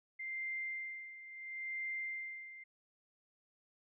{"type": "tone with tremolo", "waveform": "sine", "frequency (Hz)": 2093, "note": "C7", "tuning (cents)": 0, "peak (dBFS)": -37, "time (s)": [0.19, 2.64], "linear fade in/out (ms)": 10, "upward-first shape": "sine", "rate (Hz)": 0.73, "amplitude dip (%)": 75, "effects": []}